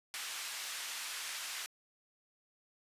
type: band-pass noise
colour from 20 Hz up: pink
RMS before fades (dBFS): -42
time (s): 0.14-1.66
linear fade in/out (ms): 0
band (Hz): 1700 to 11000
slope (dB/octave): 12
effects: resampled to 32000 Hz